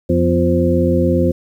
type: harmonic tone with a mistuned harmonic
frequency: 87.1 Hz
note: F2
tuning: 4 cents flat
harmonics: 1 / 2 / 3 / 4 / 6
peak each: -18 / -18 / -18 / -18 / -18 dBFS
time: 0.09-1.32 s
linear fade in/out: 10 ms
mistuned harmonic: 3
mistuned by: -61 cents
effects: 8-bit